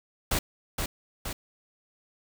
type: noise with echo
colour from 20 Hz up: pink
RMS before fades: -26 dBFS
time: 0.31-0.39 s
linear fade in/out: 5 ms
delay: 470 ms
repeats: 2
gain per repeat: -4 dB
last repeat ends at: 1.33 s
effects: none